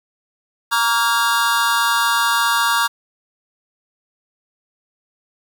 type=tone cluster; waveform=square; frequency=935 / 1146 / 1400 / 1628 / 3713 Hz; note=A#5 / D6 / F6 / G#6 / A#7; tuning=+5 / -43 / +4 / -35 / -8 cents; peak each=-21 / -21 / -22 / -23 / -27 dBFS; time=0.71-2.88 s; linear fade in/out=20 ms; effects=8-bit